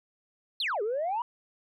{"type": "exponential two-way sweep", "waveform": "sine", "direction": "down then up", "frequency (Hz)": [4400, 397.9, 992], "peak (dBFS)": -26, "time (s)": [0.6, 1.22], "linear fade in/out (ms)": 2, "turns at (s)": 0.82, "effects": ["tanh soft clip ceiling -24 dBFS"]}